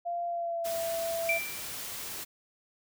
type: tone with pitch glide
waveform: sine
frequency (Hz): 692 to 667.3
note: F5 to E5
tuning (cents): -16 to +21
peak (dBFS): -30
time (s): 0.05-1.39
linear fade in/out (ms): 20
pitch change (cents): -63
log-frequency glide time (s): 0.27-0.75
type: noise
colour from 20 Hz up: white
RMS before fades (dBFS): -39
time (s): 0.64-2.25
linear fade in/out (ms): 20
type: tone with exponential decay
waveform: sine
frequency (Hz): 2349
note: D7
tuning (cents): 0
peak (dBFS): -23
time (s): 1.29-1.74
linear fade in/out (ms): 2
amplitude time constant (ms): 96
effects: none